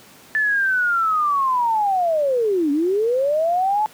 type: linear two-way sweep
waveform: sine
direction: down then up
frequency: 1760 to 277.2 to 871 Hz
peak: -16 dBFS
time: 0.35-3.86 s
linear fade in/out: 0 ms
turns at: 2.71 s
effects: pink hiss -46 dBFS RMS until 3.93 s + high-pass 150 Hz 12 dB/octave